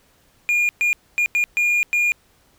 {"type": "tone bursts at uneven times", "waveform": "triangle", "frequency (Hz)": 2424, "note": "D#7", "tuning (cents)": -46, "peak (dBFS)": -14, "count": 6, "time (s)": [[0.49, 0.69], [0.81, 0.93], [1.18, 1.26], [1.35, 1.44], [1.57, 1.83], [1.93, 2.12]], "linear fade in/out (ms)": 0, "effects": ["pink hiss -58 dBFS RMS until 2.58 s"]}